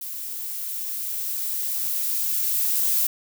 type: noise with level ramp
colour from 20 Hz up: violet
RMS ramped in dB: -33 to -21 dBFS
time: 0.01-3.07 s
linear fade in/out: 5 ms
effects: none